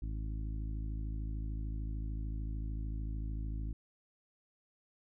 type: harmonic tone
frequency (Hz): 53.4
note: G#1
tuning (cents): +49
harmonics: 1 / 2 / 3 / 4 / 5 / 6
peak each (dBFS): -36 / -44 / -50 / -54 / -51 / -55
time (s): 0.02-3.73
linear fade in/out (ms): 5
effects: none